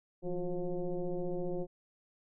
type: tone with frequency modulation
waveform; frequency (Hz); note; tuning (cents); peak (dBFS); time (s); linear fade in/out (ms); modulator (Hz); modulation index
sine; 183.4; F#3; -15; -32; 0.22-1.67; 50; 176; 2.1
effects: none